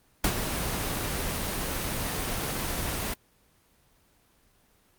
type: noise with ADSR envelope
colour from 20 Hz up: pink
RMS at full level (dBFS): -22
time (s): 0.24-3.14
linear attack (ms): 4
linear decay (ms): 62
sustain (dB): -8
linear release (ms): 6
effects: pink hiss -64 dBFS RMS until 4.98 s + Opus 24 kbps